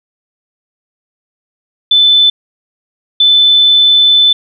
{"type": "tone pair in turn", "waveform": "sine", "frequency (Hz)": [3515, 3515], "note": ["A7", "A7"], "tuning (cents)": [-2, -2], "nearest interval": "unison", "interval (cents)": 0, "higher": "neither", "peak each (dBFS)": -4, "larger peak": "neither", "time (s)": [[1.91, 2.3], [3.2, 4.33]], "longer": "second", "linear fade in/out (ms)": 5, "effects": []}